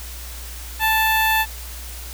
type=tone with notch filter; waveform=10% pulse; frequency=879 Hz; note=A5; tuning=2 cents flat; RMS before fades=-18 dBFS; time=0.79-1.46 s; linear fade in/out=50 ms; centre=5300 Hz; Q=0.6; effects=added 60 Hz sine -33 dBFS peak until 2.13 s + white hiss -37 dBFS RMS until 2.13 s